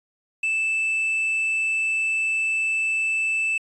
triangle tone with quantisation, 2637 Hz, E7, in tune, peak -19 dBFS, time 0.43-3.58 s, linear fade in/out 5 ms, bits 8, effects resampled to 24000 Hz

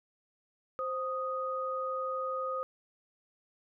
sine tone pair together, 523.3 / 1244.6 Hz, C5 / D#6, 0 / 0 cents, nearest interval octave + minor third, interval 1500 cents, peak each -35 / -34 dBFS, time 0.79-2.63 s, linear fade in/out 0 ms, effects none

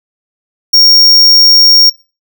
square tone, 5550 Hz, F8, 12 cents flat, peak -3 dBFS, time 0.73-1.9 s, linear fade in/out 10 ms, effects noise-tail reverb RT60 0.3 s tail -21 dB re dry

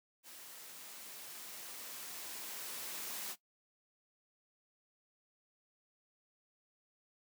white noise with level ramp, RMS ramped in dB -53 to -42 dBFS, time 0.23-3.36 s, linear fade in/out 50 ms, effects noise-tail reverb RT60 0.1 s tail -17 dB re dry + high-pass 200 Hz 12 dB/octave

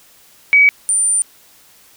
sine tone pair in turn, 2271 / 9102 Hz, C#7 / C#9, +41 / +45 cents, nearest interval 2 octaves, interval 2404 cents, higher second, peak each -6 / -12 dBFS, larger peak first, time 0.53-0.69 / 0.89-1.22 s, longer second, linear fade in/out 0 ms, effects white hiss -48 dBFS RMS until 1.96 s

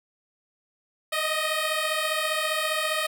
10% pulse beating tone pair, 616 / 631 Hz, D#5 / D#5, -17 / +24 cents, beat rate 15 Hz, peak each -19 dBFS, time 1.12-3.07 s, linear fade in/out 10 ms, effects none

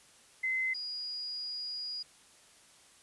sine tone pair in turn, 2054 / 4885 Hz, C7 / D#8, -33 / -33 cents, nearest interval octave + minor third, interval 1500 cents, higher second, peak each -29 / -36 dBFS, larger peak first, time 0.43-0.74 / 0.74-2.03 s, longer second, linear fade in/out 10 ms, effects white hiss -60 dBFS RMS until 3.02 s + resampled to 24000 Hz

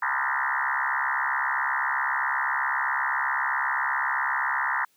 sine tone with frequency modulation, 1400 Hz, F6, 4 cents sharp, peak -23 dBFS, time 0.02-4.85 s, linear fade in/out 5 ms, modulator 67.7 Hz, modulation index 7.7, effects white hiss -66 dBFS RMS until 4.96 s + high-pass 100 Hz 12 dB/octave

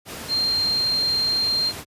sine tone in noise, 4186 Hz, C8, in tune, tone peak -19 dBFS, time 0.28-1.73 s, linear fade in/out 50 ms, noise pink, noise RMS -34 dBFS, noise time 0.05-1.85 s, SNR +12 dB, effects high-pass 80 Hz 12 dB/octave + resampled to 32000 Hz

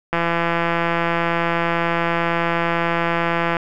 click train, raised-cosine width 0.5 ms, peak -5 dBFS, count 582, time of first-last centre 0.13-3.568 s, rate 169 Hz, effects none

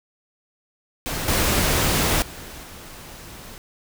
pink noise with level steps, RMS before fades -27 / -20 / -38 / -40 dBFS, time 1.06-3.58 s, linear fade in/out 0 ms, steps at 1.28 / 2.22 / 2.63 s, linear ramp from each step 2 ms, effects none

